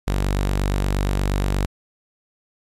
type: tone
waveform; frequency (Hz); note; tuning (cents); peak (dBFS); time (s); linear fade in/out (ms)
sawtooth; 48.47; G1; -19; -15; 0.07-1.66; 10
effects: resampled to 32000 Hz + 9-bit